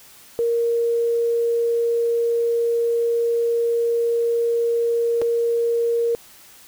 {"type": "tone with dropouts", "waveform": "sine", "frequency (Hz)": 467.2, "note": "A#4", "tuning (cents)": 4, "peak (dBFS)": -17, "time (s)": [0.39, 6.15], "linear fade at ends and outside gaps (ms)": 0, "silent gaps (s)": [5.216, 5.22], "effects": ["white hiss -47 dBFS RMS until 6.67 s"]}